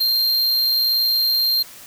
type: tone with amplitude modulation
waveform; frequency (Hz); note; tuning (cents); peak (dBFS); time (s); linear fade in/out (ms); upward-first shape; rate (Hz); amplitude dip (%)
square; 4186; C8; 0; -15; 0-1.63; 10; sine; 121; 30
effects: white hiss -41 dBFS RMS until 1.86 s